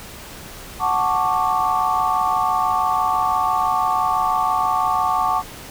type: chord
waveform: sine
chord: D major seventh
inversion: first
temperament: equal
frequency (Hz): 740 / 880 / 1108.7 / 1174.7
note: F#5 / A5 / C#6 / D6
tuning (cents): 0 / 0 / 0 / 0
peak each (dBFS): -22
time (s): 0.79-5.43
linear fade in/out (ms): 50
effects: pink hiss -37 dBFS RMS until 5.7 s